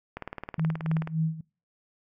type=click train; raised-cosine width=0.5 ms; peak=-20 dBFS; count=18; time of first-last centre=0.17-1.074 s; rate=18.8 Hz
type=tone with tremolo; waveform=sine; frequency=160 Hz; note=D#3; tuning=49 cents sharp; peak=-22 dBFS; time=0.58-1.41 s; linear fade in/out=5 ms; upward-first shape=sine; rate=3.5 Hz; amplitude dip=85%
effects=noise-tail reverb RT60 0.4 s tail -25 dB re dry